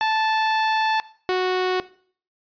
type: tone pair in turn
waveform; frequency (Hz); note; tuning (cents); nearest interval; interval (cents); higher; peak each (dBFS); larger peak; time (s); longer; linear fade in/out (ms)
sawtooth; 877 / 368.7; A5 / F#4; -6 / -6; octave + minor third; 1500; first; -15; neither; 0.01-1 / 1.29-1.8; first; 0
effects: noise-tail reverb RT60 0.5 s tail -18 dB re dry + resampled to 11025 Hz